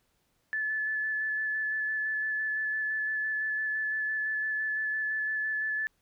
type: tone with vibrato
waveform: sine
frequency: 1733 Hz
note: A6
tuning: 27 cents flat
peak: -28 dBFS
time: 0.53-5.87 s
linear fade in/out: 0 ms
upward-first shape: square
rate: 5.9 Hz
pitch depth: 10 cents each way
effects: pink hiss -73 dBFS RMS until 6.01 s